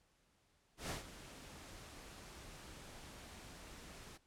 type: noise with ADSR envelope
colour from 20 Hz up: pink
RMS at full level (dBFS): -41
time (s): 0.77-4.18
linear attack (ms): 130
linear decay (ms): 130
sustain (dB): -13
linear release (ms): 20
effects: pink hiss -75 dBFS RMS until 4.26 s + low-pass 10000 Hz 12 dB/octave